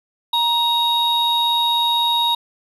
triangle tone pair together, 941 / 3764 Hz, A#5 / A#7, +16 / +16 cents, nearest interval 2 octaves, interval 2400 cents, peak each -17 / -16 dBFS, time 0.33-2.35 s, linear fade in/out 5 ms, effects none

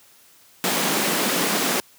pink high-pass noise, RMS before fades -22 dBFS, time 0.64-1.8 s, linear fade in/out 0 ms, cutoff 170 Hz, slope 48 dB/octave, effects white hiss -53 dBFS RMS until 1.98 s + high-pass 80 Hz 12 dB/octave

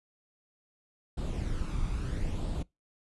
brown noise with flanger, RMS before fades -32 dBFS, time 1.17-2.63 s, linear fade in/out 10 ms, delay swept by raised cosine 0.24 to 0.85 ms, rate 0.76 Hz, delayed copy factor +0.5, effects noise-tail reverb RT60 0.2 s tail -24 dB re dry + resampled to 24000 Hz

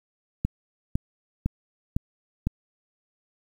click train, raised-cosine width 5 ms, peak -11 dBFS, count 5, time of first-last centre 0.45-2.47 s, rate 1.98 Hz, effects 8-bit

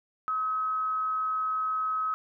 sine tone with amplitude modulation, 1277 Hz, D#6, 45 cents sharp, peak -25 dBFS, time 0.28-2.14 s, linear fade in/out 0 ms, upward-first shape sine, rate 238 Hz, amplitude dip 25%, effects none

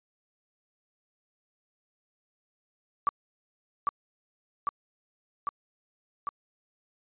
sine tone with echo, 1153 Hz, D6, 32 cents flat, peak -21 dBFS, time 3.07-3.09 s, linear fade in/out 0 ms, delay 800 ms, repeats 4, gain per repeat -2 dB, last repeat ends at 6.29 s, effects resampled to 8000 Hz

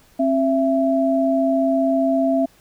sine tone pair together, 267.9 / 667 Hz, C4 / E5, +41 / +20 cents, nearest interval octave + major third, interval 1579 cents, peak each -18 dBFS, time 0.19-2.46 s, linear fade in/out 10 ms, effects pink hiss -54 dBFS RMS until 2.6 s

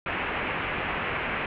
white low-pass noise, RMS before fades -30 dBFS, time 0.06-1.46 s, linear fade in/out 2 ms, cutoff 2700 Hz, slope 48 dB/octave, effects none

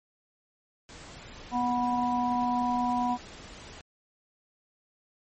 pink noise, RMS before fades -46 dBFS, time 0.89-3.81 s, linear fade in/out 0 ms
harmonic tone, 245.1 Hz, B3, 13 cents flat, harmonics 1 / 3 / 4, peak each -29 / -29 / -29 dBFS, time 1.51-3.18 s, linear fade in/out 50 ms
effects MP3 32 kbps

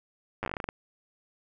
slowing click train, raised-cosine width 0.5 ms, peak -17 dBFS, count 12, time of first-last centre 0.43-0.689 s, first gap 9 ms, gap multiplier 1.18, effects none

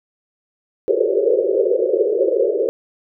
pink band-pass noise, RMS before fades -17 dBFS, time 0.88-2.69 s, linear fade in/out 0 ms, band 360 to 560 Hz, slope 96 dB/octave, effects none

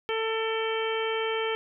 harmonic tone with a mistuned harmonic, 445.2 Hz, A4, 20 cents sharp, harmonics 1 / 2 / 3 / 4 / 5 / 6 / 7, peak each -28 / -35 / -36 / -38 / -36 / -41 / -36 dBFS, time 0.09-1.55 s, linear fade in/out 0 ms, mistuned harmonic 5, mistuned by +34 cents, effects none

